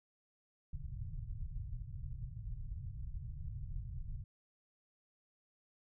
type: low-pass noise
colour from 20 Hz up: pink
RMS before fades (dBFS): -43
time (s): 0.73-4.24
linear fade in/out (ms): 5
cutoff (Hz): 140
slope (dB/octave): 48
effects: none